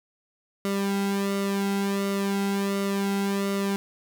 sawtooth tone with flanger, 198.1 Hz, G3, 18 cents sharp, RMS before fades -26 dBFS, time 0.65-3.76 s, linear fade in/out 0 ms, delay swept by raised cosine 1.2 to 1.74 ms, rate 1.4 Hz, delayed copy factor -0.75, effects none

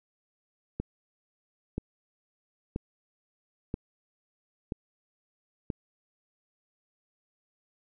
click train, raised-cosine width 3 ms, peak -18 dBFS, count 6, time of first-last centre 0.8-5.702 s, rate 1.02 Hz, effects none

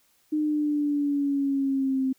sine exponential sweep, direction down, 306.1 to 261.6 Hz, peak -22 dBFS, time 0.32-2.13 s, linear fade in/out 10 ms, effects white hiss -65 dBFS RMS until 2.18 s

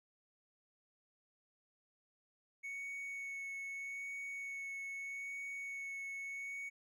triangle tone with vibrato, 2217 Hz, C#7, in tune, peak -40 dBFS, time 2.63-6.7 s, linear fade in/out 20 ms, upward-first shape sine, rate 0.8 Hz, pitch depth 11 cents each way, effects none

